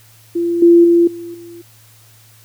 sine tone with level steps, 341.9 Hz, F4, 37 cents flat, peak -14 / -4 / -7 / -26 / -32 dBFS, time 0.35-1.62 s, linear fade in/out 10 ms, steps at 0.62 / 0.84 / 1.07 / 1.34 s, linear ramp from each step 5 ms, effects added 111 Hz sine -47 dBFS peak until 2.44 s + white hiss -48 dBFS RMS until 2.44 s

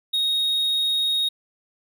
triangle tone, 3746 Hz, A#7, 8 cents sharp, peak -18 dBFS, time 0.13-1.29 s, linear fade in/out 10 ms, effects none

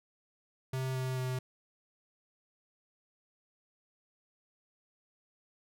square tone with pitch steps, 130.81 / 129.61 / 128.41 Hz, C3 / C3 / C3, 0 / -16 / -32 cents, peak -33 dBFS, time 0.73-1.39 s, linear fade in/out 5 ms, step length 220 ms, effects none

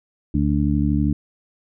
harmonic tone, 72.6 Hz, D2, 19 cents flat, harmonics 1 / 2 / 3 / 4, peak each -22 / -22 / -22 / -22 dBFS, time 0.34-1.13 s, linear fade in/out 5 ms, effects none

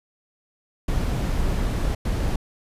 brown noise bursts at uneven times, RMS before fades -23 dBFS, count 2, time 0.88-1.95 / 2.05-2.36 s, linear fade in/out 5 ms, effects resampled to 32000 Hz

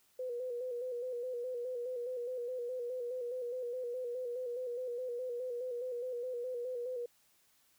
sine tone with vibrato, 493.9 Hz, B4, in tune, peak -36 dBFS, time 0.19-7.06 s, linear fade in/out 5 ms, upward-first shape square, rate 4.8 Hz, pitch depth 50 cents each way, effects white hiss -70 dBFS RMS until 7.78 s

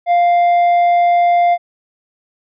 sine tone with tanh clipping, 698.5 Hz, F5, in tune, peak -10 dBFS, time 0.06-1.58 s, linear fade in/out 50 ms, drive 5 dB, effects none

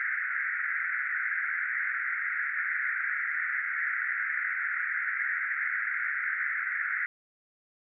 white band-pass noise, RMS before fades -31 dBFS, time 0-7.06 s, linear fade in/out 0 ms, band 1400 to 2100 Hz, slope 96 dB/octave, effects none

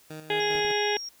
15% pulse tone with tremolo, 155.56 Hz, D#3, in tune, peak -31 dBFS, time 0.1-0.72 s, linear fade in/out 5 ms, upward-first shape square, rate 5 Hz, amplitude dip 55%
harmonic tone, 415.3 Hz, G#4, in tune, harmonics 1 / 2 / 4 / 5 / 6 / 7 / 8 / 9, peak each -27 / -30 / -33 / -34 / -35 / -35 / -36 / -37 dBFS, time 0.3-0.97 s, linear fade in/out 2 ms
sine tone, 5588 Hz, F8, in tune, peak -34 dBFS, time 0.4-1.09 s, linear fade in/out 5 ms
clicks, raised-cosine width 3 ms, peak -31 dBFS, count 2, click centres 0.553 / 0.649 s
effects white hiss -58 dBFS RMS until 1.2 s

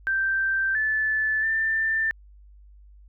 sine tone with pitch steps, 1566 / 1743 / 1783 Hz, G6 / A6 / A6, -2 / -17 / +22 cents, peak -21 dBFS, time 0.07-2.11 s, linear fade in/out 0 ms, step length 680 ms, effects added 50 Hz sine -47 dBFS peak until 3.08 s

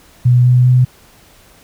sine tone with pitch steps, 123.47 / 124.83 / 126.21 Hz, B2 / B2 / B2, 0 / +19 / +38 cents, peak -6 dBFS, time 0.25-0.85 s, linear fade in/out 10 ms, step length 200 ms, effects pink hiss -46 dBFS RMS until 1.63 s

